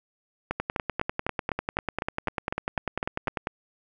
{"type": "two click trains", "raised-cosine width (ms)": 0.5, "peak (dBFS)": [-12, -12], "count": [12, 30], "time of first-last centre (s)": [[0.51, 3.281], [0.6, 3.471]], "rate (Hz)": [3.97, 10.1], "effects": []}